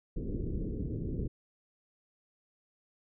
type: low-pass noise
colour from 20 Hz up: pink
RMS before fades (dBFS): -35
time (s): 0.16-1.28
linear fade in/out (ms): 10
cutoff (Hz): 440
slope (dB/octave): 48
effects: none